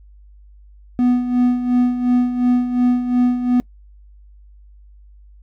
triangle tone with tremolo, 246.9 Hz, B3, in tune, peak -9 dBFS, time 0.99-3.6 s, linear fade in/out 0 ms, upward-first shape sine, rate 2.8 Hz, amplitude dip 65%, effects noise-tail reverb RT60 0.1 s tail -24 dB re dry + added 50 Hz sine -42 dBFS peak until 5.42 s

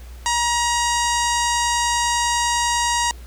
sawtooth tone with low-pass filter, 950 Hz, A#5, 33 cents sharp, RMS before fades -20 dBFS, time 0.26-3.11 s, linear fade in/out 0 ms, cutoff 7300 Hz, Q 3, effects added 60 Hz sine -35 dBFS peak until 3.26 s + pink hiss -48 dBFS RMS until 3.26 s

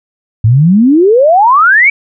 sine exponential sweep, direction up, 103.83 to 2337 Hz, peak -3 dBFS, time 0.44-1.9 s, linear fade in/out 5 ms, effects none

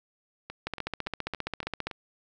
two click trains, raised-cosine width 0.3 ms, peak -15 / -22 dBFS, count 19 / 6, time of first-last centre 0.67-1.87 / 0.5-1.912 s, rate 15 / 3.54 Hz, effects none

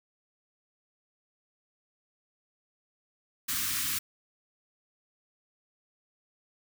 white band-stop noise, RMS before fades -31 dBFS, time 3.48-3.99 s, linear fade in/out 10 ms, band 320 to 1100 Hz, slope 48 dB/octave, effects none

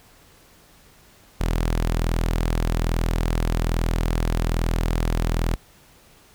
sawtooth tone, 41.2 Hz, E1, in tune, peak -16 dBFS, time 1.4-5.56 s, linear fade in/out 10 ms, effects pink hiss -53 dBFS RMS until 6.34 s

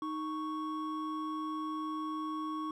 triangle tone pair together, 311.1 / 1108.6 Hz, D#4 / C#6, 0 / 0 cents, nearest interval octave + minor seventh, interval 2200 cents, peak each -35 / -36 dBFS, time 0.02-2.71 s, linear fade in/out 2 ms, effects none

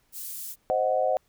pink high-pass noise, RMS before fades -37 dBFS, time 0.12-0.56 s, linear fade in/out 50 ms, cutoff 11000 Hz, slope 12 dB/octave
sine chord, C diminished, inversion none, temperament equal, 523.3 / 622.3 / 740 Hz, C5 / Eb5 / Gb5, 0 / 0 / 0 cents, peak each -26 dBFS, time 0.7-1.17 s, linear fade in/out 0 ms
effects pink hiss -68 dBFS RMS until 1.28 s

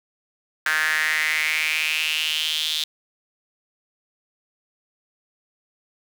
sawtooth tone with high-pass filter sweep, 155.56 Hz, D#3, in tune, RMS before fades -23 dBFS, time 0.66-2.84 s, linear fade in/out 2 ms, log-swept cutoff 1600 to 3600 Hz, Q 5.7, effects none

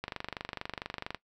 click train, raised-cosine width 0.3 ms, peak -19 dBFS, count 28, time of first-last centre 0.04-1.147 s, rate 24.4 Hz, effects noise-tail reverb RT60 0.1 s tail -18 dB re dry

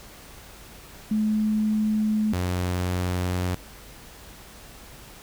sine / sawtooth tone pair in turn, 214.6 / 90.23 Hz, A3 / F#2, -43 / -43 cents, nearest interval octave + minor third, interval 1500 cents, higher first, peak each -20 dBFS, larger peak neither, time 1.11-2.33 / 2.33-3.55 s, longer neither, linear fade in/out 5 ms, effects added 50 Hz sine -51 dBFS peak until 5.22 s + pink hiss -46 dBFS RMS until 5.22 s

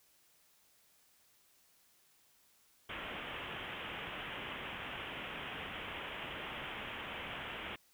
white low-pass noise, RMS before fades -44 dBFS, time 2.89-7.76 s, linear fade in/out 5 ms, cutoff 3300 Hz, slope 96 dB/octave, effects white hiss -69 dBFS RMS until 7.93 s

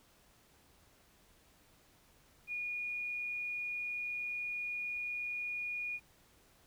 sine tone, 2443 Hz, D#7, 32 cents flat, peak -36 dBFS, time 2.47-6 s, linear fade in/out 50 ms, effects pink hiss -66 dBFS RMS until 6.66 s

